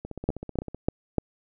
two click trains, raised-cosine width 2 ms, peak -9 / -22 dBFS, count 4 / 12, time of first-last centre 0.29-1.183 / 0.05-0.746 s, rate 3.36 / 15.8 Hz, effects none

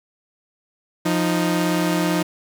sawtooth tone pair together, 174.6 / 311.1 Hz, F3 / D#4, 0 / 0 cents, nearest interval minor seventh, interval 1000 cents, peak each -17 dBFS, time 1.05-2.23 s, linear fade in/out 10 ms, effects none

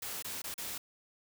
white noise with dropouts, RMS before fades -40 dBFS, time 0.02-0.78 s, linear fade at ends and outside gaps 5 ms, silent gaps 0.225-0.245 / 0.419-0.44 / 0.542-0.579 s, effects none

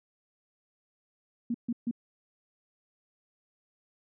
sine tone bursts, 236.4 Hz, A#3, 24 cents sharp, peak -27 dBFS, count 3, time 1.5-1.912 s, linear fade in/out 5 ms, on 44 ms, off 140 ms, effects none

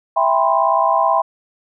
sine chord, C major seventh, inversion first, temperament equal with one note detuned, 659.3 / 793.6 / 987.8 / 1046.5 Hz, E5 / G5 / B5 / C6, 0 / +21 / 0 / 0 cents, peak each -18 dBFS, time 0.16-1.22 s, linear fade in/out 10 ms, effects none

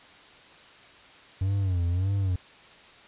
triangle tone with vibrato, 92.5 Hz, F#2, in tune, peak -21 dBFS, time 1.41-2.36 s, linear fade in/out 5 ms, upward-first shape sine, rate 1.7 Hz, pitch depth 130 cents each way, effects white hiss -51 dBFS RMS until 3.07 s + resampled to 8000 Hz

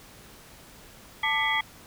sine tone cluster, 882 / 1188 / 1990 / 2225 / 3299 Hz, A5 / D6 / B6 / C#7 / G#7, +4 / +20 / +13 / +6 / -12 cents, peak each -29 / -33 / -26 / -32 / -31 dBFS, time 1.23-1.61 s, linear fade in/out 5 ms, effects pink hiss -50 dBFS RMS until 1.86 s

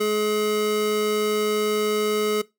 square tone pair together, 211.9 / 423.8 Hz, G#3 / G#4, +35 / +35 cents, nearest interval octave, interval 1200 cents, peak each -30 / -21 dBFS, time 0-2.42 s, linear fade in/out 10 ms, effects noise-tail reverb RT60 0.2 s tail -20 dB re dry

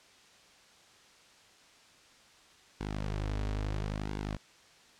sawtooth tone with flanger, 51.4 Hz, G#1, 17 cents flat, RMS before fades -35 dBFS, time 2.8-4.37 s, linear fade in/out 10 ms, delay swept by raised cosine 1.6 to 5.9 ms, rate 0.74 Hz, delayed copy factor -0.6, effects white hiss -59 dBFS RMS until 4.99 s + low-pass 6000 Hz 12 dB/octave

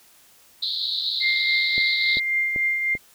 pink band-pass noise, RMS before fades -26 dBFS, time 0.62-2.2 s, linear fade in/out 10 ms, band 3700 to 4300 Hz, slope 96 dB/octave
sine tone with tremolo, 2100 Hz, C7, 6 cents sharp, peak -18 dBFS, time 1.2-2.98 s, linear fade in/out 50 ms, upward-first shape triangle, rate 3.6 Hz, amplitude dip 45%
click train, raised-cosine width 2 ms, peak -21 dBFS, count 4, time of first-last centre 1.78-2.952 s, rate 2.56 Hz
effects white hiss -54 dBFS RMS until 3.14 s

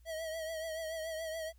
square tone with vibrato, 643 Hz, E5, 43 cents flat, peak -38 dBFS, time 0.05-1.53 s, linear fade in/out 50 ms, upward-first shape triangle, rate 7 Hz, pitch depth 56 cents each way, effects added 60 Hz sine -58 dBFS peak until 1.58 s + white hiss -75 dBFS RMS until 1.58 s

